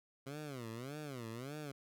15% pulse tone with vibrato, 130.81 Hz, C3, in tune, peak -37 dBFS, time 0.26-1.72 s, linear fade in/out 10 ms, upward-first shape sine, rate 1.7 Hz, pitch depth 270 cents each way, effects none

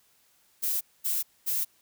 violet noise bursts, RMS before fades -28 dBFS, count 3, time 0.62-1.65 s, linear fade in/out 20 ms, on 190 ms, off 230 ms, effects white hiss -65 dBFS RMS until 1.81 s

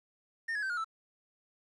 triangle tone with pitch steps, 1824 / 1682.3 / 1551.6 / 1431.1 / 1319.9 Hz, A#6 / G#6 / G6 / F6 / E6, -38 / +22 / -18 / +42 / +2 cents, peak -30 dBFS, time 0.48-0.845 s, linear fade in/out 10 ms, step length 73 ms, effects resampled to 24000 Hz + 11-bit

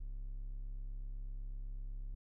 triangle tone, 34 Hz, C#1, 33 cents flat, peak -38 dBFS, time 0-2.15 s, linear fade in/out 10 ms, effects none

